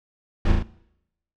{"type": "noise with echo", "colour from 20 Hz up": "brown", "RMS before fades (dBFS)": -19, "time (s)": [0.45, 0.52], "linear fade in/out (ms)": 5, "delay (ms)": 36, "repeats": 3, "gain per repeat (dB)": -3, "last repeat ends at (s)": 0.628, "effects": ["noise-tail reverb RT60 0.8 s tail -20 dB re dry", "low-pass 4000 Hz 12 dB/octave"]}